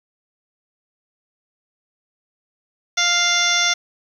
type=harmonic tone; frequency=698.5 Hz; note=F5; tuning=in tune; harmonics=1 / 2 / 3 / 4 / 5 / 6 / 7 / 8 / 9; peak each=-28 / -23 / -21 / -30 / -21 / -30 / -31 / -22 / -25 dBFS; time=2.97-3.74 s; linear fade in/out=10 ms; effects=8-bit